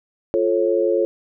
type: chord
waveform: sine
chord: F augmented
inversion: none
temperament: just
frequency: 349.2 / 436.5 / 545.7 Hz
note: F4 / A4 / C#5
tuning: 0 / -14 / -27 cents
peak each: -20 dBFS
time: 0.34-1.05 s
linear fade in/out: 0 ms
effects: none